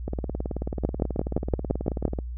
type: two click trains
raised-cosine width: 2 ms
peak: -9 / -16 dBFS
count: 8 / 40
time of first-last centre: 0.85-2.053 / 0.08-2.188 s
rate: 5.82 / 18.5 Hz
effects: added 60 Hz sine -31 dBFS peak until 2.37 s